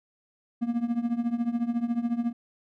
triangle tone with tremolo, 235.9 Hz, A#3, 21 cents sharp, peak -19 dBFS, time 0.61-2.33 s, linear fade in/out 20 ms, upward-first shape triangle, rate 14 Hz, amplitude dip 90%, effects none

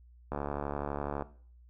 click train, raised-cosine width 1 ms, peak -20 dBFS, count 66, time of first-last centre 0.32-1.223 s, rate 72 Hz, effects noise-tail reverb RT60 0.5 s tail -18 dB re dry + added 60 Hz sine -54 dBFS peak until 1.69 s

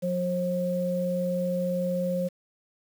sine tone pair together, 180 / 535.4 Hz, F#3 / C5, -47 / +40 cents, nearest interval octave + perfect fifth, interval 1887 cents, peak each -28 / -27 dBFS, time 0.02-2.29 s, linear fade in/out 20 ms, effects 8-bit

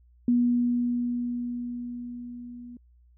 sine tone with level ramp, 242.2 Hz, B3, 34 cents flat, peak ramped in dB -18 to -40 dBFS, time 0.28-2.77 s, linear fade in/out 2 ms, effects added 60 Hz sine -55 dBFS peak until 3.17 s

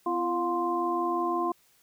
sine tone cluster, 255.8 / 341.5 / 709 / 1045 Hz, C4 / F4 / F5 / C6, -39 / -39 / +26 / -2 cents, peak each -38 / -29 / -32 / -29 dBFS, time 0.06-1.52 s, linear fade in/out 5 ms, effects white hiss -64 dBFS RMS until 1.82 s

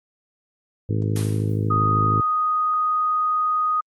harmonic tone, 52.8 Hz, G#1, 29 cents sharp, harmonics 2 / 3 / 4 / 5 / 6 / 7 / 8 / 9, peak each -21 / -28 / -32 / -32 / -32 / -36 / -34 / -37 dBFS, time 0.89-2.21 s, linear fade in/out 5 ms
white noise with exponential decay, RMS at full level -29 dBFS, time 1.16-1.72 s, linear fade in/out 1 ms, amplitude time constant 120 ms
sine tone, 1244.5 Hz, D#6, in tune, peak -18 dBFS, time 1.7-3.81 s, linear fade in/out 10 ms
effects Opus 32 kbps

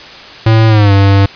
square tone with pitch glide, 111.5 to 98.76 Hz, A2 to G2, +23 to +13 cents, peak -5 dBFS, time 0.46-1.26 s, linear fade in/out 5 ms, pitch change -210 cents, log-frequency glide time 0.68-0.92 s, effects white hiss -31 dBFS RMS until 1.35 s + resampled to 11025 Hz

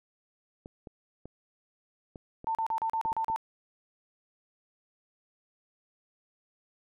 clicks, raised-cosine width 2 ms, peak -30 dBFS, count 8, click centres 0.659 / 0.872 / 1.256 / 2.158 / 2.444 / 3.056 / 3.12 / 3.3 s
sine tone bursts, 896 Hz, A5, 31 cents sharp, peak -27 dBFS, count 8, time 2.47-3.361 s, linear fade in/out 0 ms, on 79 ms, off 37 ms
effects none

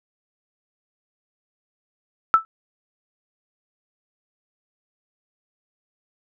sine tone with exponential decay, 1318.5 Hz, E6, in tune, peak -6 dBFS, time 2.34-2.45 s, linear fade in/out 0 ms, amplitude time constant 22 ms, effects none

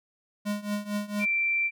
square tone with tremolo, 206.6 Hz, G#3, 9 cents flat, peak -26 dBFS, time 0.45-1.26 s, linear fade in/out 20 ms, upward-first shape triangle, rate 4.4 Hz, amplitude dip 90%
sine tone, 2349 Hz, D7, in tune, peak -23 dBFS, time 1.19-1.71 s, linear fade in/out 50 ms
effects none

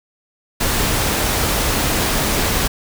pink noise, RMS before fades -18 dBFS, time 0.6-2.68 s, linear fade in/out 10 ms, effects none

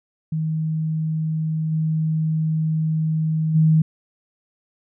sine tone with level steps, 158 Hz, D#3, 27 cents sharp, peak -20 / -18 / -12 dBFS, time 0.32-3.82 s, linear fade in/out 5 ms, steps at 1.71 / 3.54 s, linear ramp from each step 20 ms, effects none

